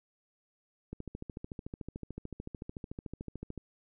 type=click train; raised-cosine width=3 ms; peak=-27 dBFS; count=37; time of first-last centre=0.93-3.577 s; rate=13.6 Hz; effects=none